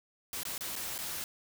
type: noise with dropouts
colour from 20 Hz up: white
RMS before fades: -38 dBFS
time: 0.33-1.24 s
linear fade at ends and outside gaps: 1 ms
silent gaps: 0.433-0.452 / 0.58-0.608 / 0.756-0.762 / 0.98-0.988 s
effects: none